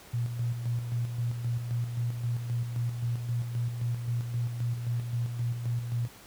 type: tone with tremolo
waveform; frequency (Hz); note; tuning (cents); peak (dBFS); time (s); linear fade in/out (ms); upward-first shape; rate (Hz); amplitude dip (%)
sine; 119.2; A#2; +39; -26; 0.13-6.08; 10; square; 3.8; 50
effects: pink hiss -51 dBFS RMS until 6.26 s + high-pass 60 Hz 12 dB/octave